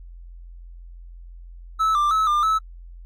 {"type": "tone with pitch steps", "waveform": "triangle", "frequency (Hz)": [1305, 1184, 1296, 1200, 1302], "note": ["E6", "D6", "E6", "D6", "E6"], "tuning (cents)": [-18, 14, -30, 37, -22], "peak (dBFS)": -15, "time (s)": [1.79, 2.59], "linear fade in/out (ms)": 20, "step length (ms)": 160, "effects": ["added 43 Hz sine -38 dBFS peak until 3.05 s", "AAC 64 kbps"]}